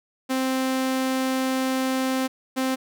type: tone pair in turn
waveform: sawtooth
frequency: 261.6 / 261.6 Hz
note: C4 / C4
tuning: 0 / 0 cents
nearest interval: unison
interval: 0 cents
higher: neither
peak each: -18 dBFS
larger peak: neither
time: 0.29-2.28 / 2.56-2.76 s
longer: first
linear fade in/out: 20 ms
effects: none